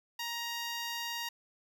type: tone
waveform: 10% pulse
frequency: 939 Hz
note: A#5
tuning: 12 cents sharp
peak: -27 dBFS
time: 0.19-1.29 s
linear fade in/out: 5 ms
effects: none